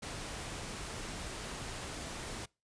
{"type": "noise", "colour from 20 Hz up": "pink", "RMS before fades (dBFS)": -42, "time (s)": [0.02, 2.46], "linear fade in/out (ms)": 10, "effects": ["noise-tail reverb RT60 0.3 s tail -26 dB re dry", "resampled to 22050 Hz"]}